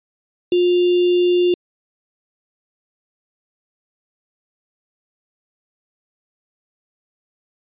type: tone with sample-and-hold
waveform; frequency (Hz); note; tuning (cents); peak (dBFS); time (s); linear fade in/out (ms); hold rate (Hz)
sine; 355.4; F4; +30; -12; 0.52-1.54; 2; 3150
effects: resampled to 8000 Hz